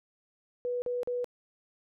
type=tone bursts; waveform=sine; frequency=490.2 Hz; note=B4; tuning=13 cents flat; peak=-29 dBFS; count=3; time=0.65-1.244 s; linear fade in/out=0 ms; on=170 ms; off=42 ms; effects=none